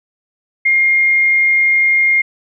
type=tone; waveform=sine; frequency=2126 Hz; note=C7; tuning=27 cents sharp; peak=-9 dBFS; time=0.65-2.22 s; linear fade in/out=10 ms; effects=none